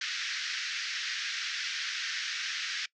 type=band-pass noise; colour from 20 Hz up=pink; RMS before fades=-35 dBFS; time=0.01-2.86 s; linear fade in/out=5 ms; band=1500 to 6000 Hz; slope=48 dB/octave; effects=noise-tail reverb RT60 0.1 s tail -22 dB re dry